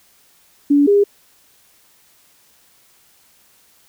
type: tone pair in turn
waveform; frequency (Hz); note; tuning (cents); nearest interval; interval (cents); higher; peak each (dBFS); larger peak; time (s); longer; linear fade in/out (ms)
sine; 286.6 / 405.3; D4 / G#4; -42 / -42; tritone; 600; second; -9; neither; 0.7-0.87 / 0.87-1.04; neither; 10
effects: white hiss -54 dBFS RMS until 3.88 s